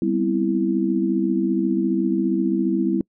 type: chord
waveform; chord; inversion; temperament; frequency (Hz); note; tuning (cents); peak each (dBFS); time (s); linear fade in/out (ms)
sine; C major seventh; second; equal; 196 / 246.9 / 261.6 / 329.6; G3 / B3 / C4 / E4; 0 / 0 / 0 / 0; -23 / -26 / -26 / -21; 0.02-3.01; 2
effects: noise-tail reverb RT60 0.1 s tail -26 dB re dry